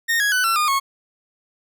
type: tone with pitch steps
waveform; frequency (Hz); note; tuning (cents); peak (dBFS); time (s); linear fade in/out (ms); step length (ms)
40% pulse; 1844 / 1661.9 / 1497.8 / 1349.9 / 1216.6 / 1096.4; A#6 / G#6 / F#6 / E6 / D#6 / C#6; -19 / +1 / +21 / +41 / -39 / -19; -16; 0.08-0.8; 20; 120
effects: none